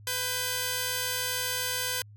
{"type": "tone pair together", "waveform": "5% pulse", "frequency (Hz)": [499.6, 1586], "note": ["B4", "G6"], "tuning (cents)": [20, 20], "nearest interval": "octave + minor sixth", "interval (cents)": 2000, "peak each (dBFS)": -20, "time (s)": [0.07, 2.02], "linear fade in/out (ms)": 2, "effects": ["added 104 Hz sine -47 dBFS peak until 2.16 s"]}